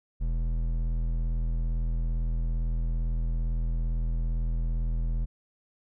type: tone with hard clipping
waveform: sine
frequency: 41.15 Hz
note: E1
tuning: 2 cents flat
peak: -27 dBFS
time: 0.2-5.26 s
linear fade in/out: 20 ms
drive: 9 dB
effects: none